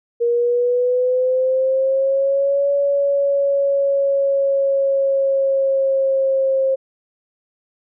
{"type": "linear two-way sweep", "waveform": "sine", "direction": "up then down", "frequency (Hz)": [470.9, 565, 533], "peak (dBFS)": -14, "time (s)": [0.2, 6.76], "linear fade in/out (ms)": 20, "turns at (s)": 2.71, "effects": []}